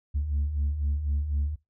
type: beating tone pair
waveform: sine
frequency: 69.3 / 73.3 Hz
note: C#2 / D2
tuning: 0 / -3 cents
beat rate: 4 Hz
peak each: -31 / -24 dBFS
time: 0.14-1.56 s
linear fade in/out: 20 ms
effects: noise-tail reverb RT60 0.2 s tail -21 dB re dry + tanh soft clip ceiling -21 dBFS